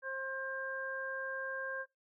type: harmonic tone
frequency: 532 Hz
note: C5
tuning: 29 cents sharp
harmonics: 1 / 2 / 3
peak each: -42 / -46 / -39 dBFS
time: 0.02-1.86 s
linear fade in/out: 50 ms
effects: noise-tail reverb RT60 0.2 s tail -22 dB re dry